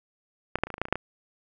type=clicks; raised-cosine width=0.5 ms; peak=-9 / -26 / -7 / -23 / -20 / -17 / -26 / -10 / -18 / -28 / -6 / -16 dBFS; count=12; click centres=0.556 / 0.587 / 0.636 / 0.67 / 0.703 / 0.741 / 0.781 / 0.816 / 0.854 / 0.885 / 0.926 / 0.956 s; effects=none